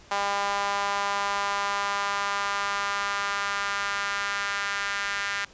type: tone with high-pass filter sweep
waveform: sawtooth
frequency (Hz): 200.8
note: G3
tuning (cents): +42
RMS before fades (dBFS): -28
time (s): 0.11-5.45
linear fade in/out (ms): 5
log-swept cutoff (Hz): 860 to 1600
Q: 2.3
effects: pink hiss -52 dBFS RMS until 5.53 s + resampled to 16000 Hz